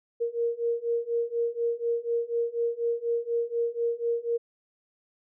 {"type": "beating tone pair", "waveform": "sine", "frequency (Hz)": [466.2, 470.3], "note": ["A#4", "A#4"], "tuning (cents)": [0, 15], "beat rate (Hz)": 4.1, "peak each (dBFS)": [-29, -28], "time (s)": [0.2, 4.38], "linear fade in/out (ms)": 20, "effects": []}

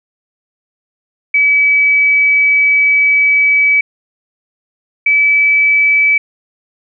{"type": "tone pair in turn", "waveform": "sine", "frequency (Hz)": [2287, 2299], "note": ["D7", "D7"], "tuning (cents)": [-47, -37], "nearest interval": "unison", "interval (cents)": 10, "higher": "second", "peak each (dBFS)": -7, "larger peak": "neither", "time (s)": [[1.34, 3.81], [5.06, 6.18]], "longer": "first", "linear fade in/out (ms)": 5, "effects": []}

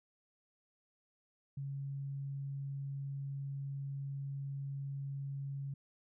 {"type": "tone", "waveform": "sine", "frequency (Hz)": 138.59, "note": "C#3", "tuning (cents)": 0, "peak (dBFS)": -38, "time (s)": [1.57, 5.74], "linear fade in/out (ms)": 5, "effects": []}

